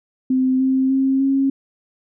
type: tone with pitch steps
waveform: sine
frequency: 259.2 / 263.3 / 267.4 / 271.6 Hz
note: C4 / C4 / C4 / C#4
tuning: -16 / +11 / +38 / -35 cents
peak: -14 dBFS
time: 0.3-1.5 s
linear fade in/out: 5 ms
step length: 300 ms
effects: none